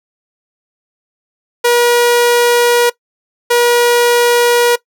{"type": "tone pair in turn", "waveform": "sawtooth", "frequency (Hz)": [480, 480], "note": ["B4", "B4"], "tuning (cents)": [-49, -49], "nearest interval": "unison", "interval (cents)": 0, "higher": "neither", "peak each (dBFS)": -4, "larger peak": "neither", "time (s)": [[1.64, 2.9], [3.5, 4.76]], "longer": "neither", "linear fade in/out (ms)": 10, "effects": ["noise-tail reverb RT60 0.1 s tail -20 dB re dry"]}